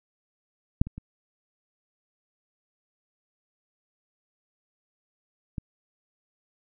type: clicks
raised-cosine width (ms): 5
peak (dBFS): -6 / -24 / -25 / -19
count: 4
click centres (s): 0.815 / 0.87 / 0.98 / 5.582
effects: none